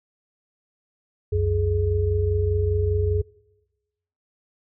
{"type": "tone cluster", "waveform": "sine", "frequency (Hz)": [65.8, 90.8, 420.2], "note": ["C2", "F#2", "G#4"], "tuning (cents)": [10, -32, 20], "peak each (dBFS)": [-27, -21, -24], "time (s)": [1.32, 3.22], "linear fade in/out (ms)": 10, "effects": ["noise-tail reverb RT60 1.0 s tail -22 dB re dry"]}